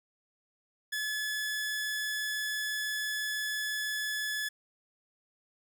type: tone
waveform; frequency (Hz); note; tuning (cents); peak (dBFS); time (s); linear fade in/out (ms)
sawtooth; 1714; A6; -46; -28; 0.92-4.49; 10
effects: none